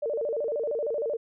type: tone with vibrato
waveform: sine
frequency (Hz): 518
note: C5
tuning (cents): -17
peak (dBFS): -26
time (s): 0.02-1.17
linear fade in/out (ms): 10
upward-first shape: square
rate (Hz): 13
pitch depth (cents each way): 220
effects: none